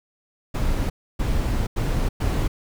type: noise bursts at uneven times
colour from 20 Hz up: brown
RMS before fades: -22 dBFS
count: 4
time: 0.54-0.9 / 1.19-1.67 / 1.76-2.09 / 2.2-2.48 s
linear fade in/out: 10 ms
effects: none